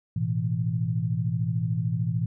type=chord; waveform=sine; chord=A suspended second; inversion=none; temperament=equal; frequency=110 / 123.47 / 164.81 Hz; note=A2 / B2 / E3; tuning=0 / 0 / 0 cents; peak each=-28 dBFS; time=0.16-2.26 s; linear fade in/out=5 ms; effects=none